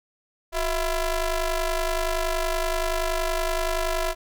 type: ring-modulated tone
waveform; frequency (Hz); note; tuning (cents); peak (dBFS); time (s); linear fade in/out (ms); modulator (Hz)
sawtooth; 339.3; F4; -50; -16; 0.52-4.15; 50; 314
effects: none